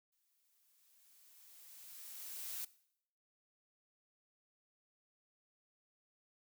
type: noise with exponential growth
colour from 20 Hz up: blue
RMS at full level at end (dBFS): -42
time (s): 0.12-2.65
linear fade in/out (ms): 5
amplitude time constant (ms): 550
effects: noise-tail reverb RT60 0.7 s tail -19 dB re dry